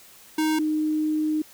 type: tone pair in turn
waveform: square / sine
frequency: 311.9 / 308.1 Hz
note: D#4 / D#4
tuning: +4 / -17 cents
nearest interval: unison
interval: 21 cents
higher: first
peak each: -21 dBFS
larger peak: neither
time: 0.38-0.59 / 0.59-1.42 s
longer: second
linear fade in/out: 5 ms
effects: white hiss -50 dBFS RMS until 1.53 s